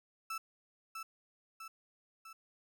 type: tone with echo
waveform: 35% pulse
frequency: 1318.5 Hz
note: E6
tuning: in tune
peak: -36 dBFS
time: 0.3-0.38 s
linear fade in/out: 5 ms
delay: 650 ms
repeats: 3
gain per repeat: -4 dB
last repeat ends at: 2.33 s
effects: none